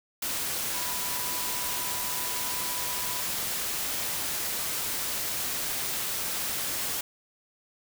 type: tone in noise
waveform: sine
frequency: 987.8 Hz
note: B5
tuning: in tune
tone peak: -40 dBFS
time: 0.74-3.21 s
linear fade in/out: 5 ms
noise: white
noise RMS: -31 dBFS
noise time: 0.22-7.01 s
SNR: -12 dB
effects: none